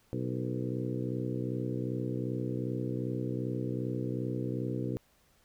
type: harmonic tone with a mistuned harmonic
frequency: 62.6 Hz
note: B1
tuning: 24 cents sharp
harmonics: 2 / 3 / 4 / 5 / 6 / 7 / 8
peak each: -35 / -40 / -39 / -38 / -41 / -43 / -44 dBFS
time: 0.13-4.97 s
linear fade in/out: 0 ms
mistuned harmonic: 7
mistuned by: +48 cents
effects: pink hiss -67 dBFS RMS until 5.44 s